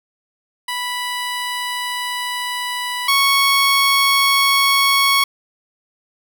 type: tone pair in turn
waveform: 15% pulse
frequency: 986 / 1106.7 Hz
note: B5 / C#6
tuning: -3 / -3 cents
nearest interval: major second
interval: 200 cents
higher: second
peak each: -15 / -6 dBFS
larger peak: second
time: 0.68-3.08 / 3.08-5.24 s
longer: first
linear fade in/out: 5 ms
effects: none